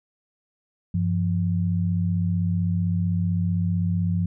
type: tone pair together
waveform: sine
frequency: 96.8 / 172.48 Hz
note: G2 / F3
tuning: -21 / -21 cents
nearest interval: minor seventh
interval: 1000 cents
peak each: -23 dBFS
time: 0.94-4.26 s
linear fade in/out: 5 ms
effects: none